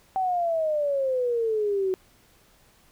sine exponential sweep, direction down, 769 to 370 Hz, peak -22 dBFS, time 0.16-1.94 s, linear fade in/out 0 ms, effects pink hiss -59 dBFS RMS until 2.91 s

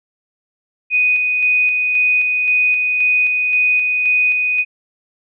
sine tone with tremolo, 2489 Hz, D#7, in tune, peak -11 dBFS, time 0.9-4.65 s, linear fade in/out 50 ms, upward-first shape square, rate 1.9 Hz, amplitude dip 30%, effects none

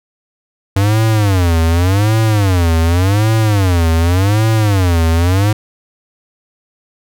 square tone with vibrato, 95.3 Hz, G2, 48 cents flat, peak -10 dBFS, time 0.76-5.53 s, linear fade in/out 5 ms, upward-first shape sine, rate 0.87 Hz, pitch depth 270 cents each way, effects none

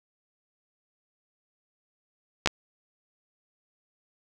clicks, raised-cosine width 0.2 ms, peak -4 dBFS, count 2, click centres 2.46 / 2.474 s, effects none

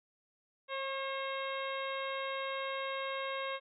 harmonic tone with a mistuned harmonic, 538 Hz, C5, 48 cents sharp, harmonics 1 / 2 / 3 / 4 / 5 / 6 / 7, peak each -39 / -40 / -45 / -44 / -47 / -49 / -47 dBFS, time 0.68-3.6 s, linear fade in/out 50 ms, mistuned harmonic 2, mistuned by +19 cents, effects none

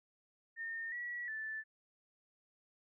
sine tone with pitch steps, 1824 / 1932 / 1756 Hz, A#6 / B6 / A6, -38 / -39 / -4 cents, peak -39 dBFS, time 0.56-1.64 s, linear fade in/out 50 ms, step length 360 ms, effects none

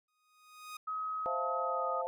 sawtooth tone with exponential growth, 1244.5 Hz, D#6, in tune, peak -37 dBFS, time 0.08-0.77 s, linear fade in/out 5 ms, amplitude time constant 150 ms
sine tone with pitch glide, 1270 to 1245.3 Hz, D#6 to D#6, +35 to +1 cents, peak -34 dBFS, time 0.87-2.02 s, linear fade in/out 10 ms, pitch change -34 cents, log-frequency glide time 1.6-1.86 s
sine chord, F major seventh, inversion second, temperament equal, 523.3 / 659.3 / 698.5 / 880 Hz, C5 / E5 / F5 / A5, 0 / 0 / 0 / 0 cents, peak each -37 / -41 / -39 / -40 dBFS, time 1.26-2.07 s, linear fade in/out 0 ms
effects none

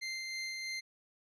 25% pulse tone with tremolo, 2087 Hz, C7, 5 cents flat, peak -33 dBFS, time 0.01-0.81 s, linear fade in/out 20 ms, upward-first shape sine, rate 3.1 Hz, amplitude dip 25%, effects resampled to 22050 Hz

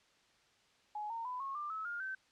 sine tone with pitch steps, 841 / 917.1 / 1000.1 / 1090.6 / 1189.4 / 1297 / 1414.4 / 1542.4 Hz, G#5 / A#5 / B5 / C#6 / D6 / E6 / F6 / G6, +22 / -29 / +21 / -29 / +22 / -28 / +22 / -28 cents, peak -38 dBFS, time 0.95-2.15 s, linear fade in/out 5 ms, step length 150 ms, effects white hiss -69 dBFS RMS until 2.31 s + low-pass 5000 Hz 12 dB/octave

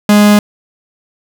45% pulse tone, 207.7 Hz, G#3, in tune, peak -4 dBFS, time 0.09-0.39 s, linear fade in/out 2 ms, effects none

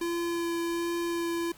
square tone with vibrato, 340 Hz, F4, 46 cents flat, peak -29 dBFS, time 0.01-1.52 s, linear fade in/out 5 ms, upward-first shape sine, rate 1.3 Hz, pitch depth 10 cents each way, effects pink hiss -54 dBFS RMS until 1.57 s

